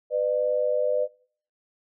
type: tone pair together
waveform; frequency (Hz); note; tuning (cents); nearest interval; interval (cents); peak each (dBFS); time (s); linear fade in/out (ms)
sine; 501.3 / 602; B4 / D5; +26 / +43; minor third; 317; -24; 0.1-1.08; 50
effects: noise-tail reverb RT60 0.5 s tail -21 dB re dry